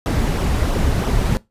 brown noise with flanger, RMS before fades -18 dBFS, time 0.06-1.37 s, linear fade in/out 0 ms, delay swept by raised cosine 0.42 to 6.22 ms, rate 3 Hz, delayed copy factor -0.6, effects noise-tail reverb RT60 0.2 s tail -20 dB re dry + resampled to 32000 Hz

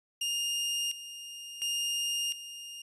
sawtooth tone with tremolo, 2824 Hz, F7, 19 cents sharp, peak -26 dBFS, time 0.21-2.82 s, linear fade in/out 5 ms, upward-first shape square, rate 0.71 Hz, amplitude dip 75%, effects resampled to 24000 Hz

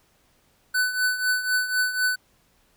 square tone with tremolo, 1500 Hz, F#6, 23 cents sharp, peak -19 dBFS, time 0.74-2.16 s, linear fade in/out 10 ms, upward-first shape triangle, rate 4 Hz, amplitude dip 75%, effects pink hiss -63 dBFS RMS until 2.76 s

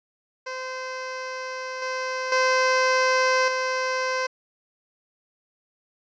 15% pulse tone with level steps, 516 Hz, C5, 24 cents flat, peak -24 / -20 / -12 / -17 dBFS, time 0.46-4.27 s, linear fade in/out 10 ms, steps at 1.82 / 2.32 / 3.48 s, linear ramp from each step 2 ms, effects resampled to 16000 Hz

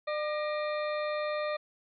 harmonic tone with a mistuned harmonic, 600 Hz, D5, 37 cents sharp, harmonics 1 / 2 / 3 / 4 / 6 / 7, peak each -31 / -37 / -41 / -43 / -47 / -48 dBFS, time 0.07-1.57 s, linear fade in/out 10 ms, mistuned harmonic 3, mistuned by +77 cents, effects none

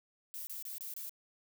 violet noise bursts, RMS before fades -43 dBFS, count 5, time 0.34-1.094 s, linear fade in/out 0 ms, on 130 ms, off 26 ms, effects none

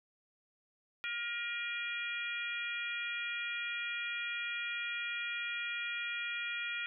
harmonic tone with a mistuned harmonic, 472.3 Hz, A#4, 23 cents sharp, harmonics 3 / 4 / 5 / 6 / 7, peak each -41 / -42 / -39 / -49 / -45 dBFS, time 1.04-6.86 s, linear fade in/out 0 ms, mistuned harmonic 5, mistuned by +38 cents, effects none

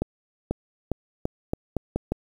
accelerating click train, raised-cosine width 2 ms, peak -11 dBFS, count 8, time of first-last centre 0.02-2.12 s, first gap 490 ms, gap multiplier 0.83, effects 8-bit

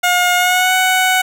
15% pulse tone with pitch glide, 716 to 744.7 Hz, F5 to F#5, +43 to +11 cents, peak -5 dBFS, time 0.03-1.22 s, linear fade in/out 10 ms, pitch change +68 cents, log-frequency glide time 0.36-0.74 s, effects none

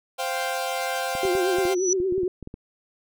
sawtooth chord, C suspended fourth, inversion none, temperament equal, 523.3 / 698.5 / 784 Hz, C5 / F5 / G5, 0 / 0 / 0 cents, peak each -26 dBFS, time 0.18-1.75 s, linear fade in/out 20 ms
clicks, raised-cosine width 3 ms, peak -24 dBFS, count 12, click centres 1.152 / 1.252 / 1.352 / 1.585 / 1.653 / 2.002 / 2.124 / 2.18 / 2.233 / 2.427 / 2.474 / 2.541 s
sine tone with vibrato, 370 Hz, F#4, in tune, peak -21 dBFS, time 1.23-2.28 s, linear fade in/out 2 ms, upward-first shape triangle, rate 8.7 Hz, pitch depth 100 cents each way
sine tone with exponential growth, 5920 Hz, F#8, in tune, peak -18 dBFS, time 1.58-1.93 s, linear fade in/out 1 ms, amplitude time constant 75 ms
effects none

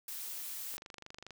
blue noise, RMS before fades -42 dBFS, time 0.08-0.77 s, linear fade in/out 2 ms
click train, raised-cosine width 0.2 ms, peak -30 dBFS, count 15, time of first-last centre 0.74-1.307 s, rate 24.7 Hz
effects none

